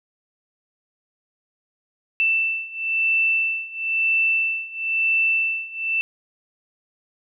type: beating tone pair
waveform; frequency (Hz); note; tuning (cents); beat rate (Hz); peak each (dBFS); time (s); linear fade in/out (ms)
sine; 2663 / 2664; E7 / E7; +17 / +18; 1; -23 / -21; 2.2-6.01; 0
effects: none